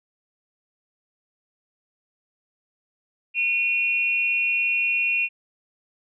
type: tone pair together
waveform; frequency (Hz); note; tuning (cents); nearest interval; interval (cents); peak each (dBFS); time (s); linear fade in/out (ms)
sine; 2451 / 2734; D#7 / F7; -27 / -37; major second; 190; -22 / -23; 3.34-5.29; 50
effects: none